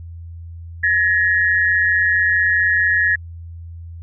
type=tone pair together; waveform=sine; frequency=1693 / 1877.5 Hz; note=G#6 / A#6; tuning=+33 / +12 cents; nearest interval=major second; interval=179 cents; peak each=-16 dBFS; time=0.83-3.16 s; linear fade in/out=10 ms; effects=added 84 Hz sine -31 dBFS peak until 4.02 s